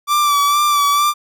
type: tone with vibrato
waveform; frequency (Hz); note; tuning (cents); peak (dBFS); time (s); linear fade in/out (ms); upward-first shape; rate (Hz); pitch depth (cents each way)
45% pulse; 1164; D6; -16; -12; 0.07-1.14; 50; sine; 2.2; 34
effects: none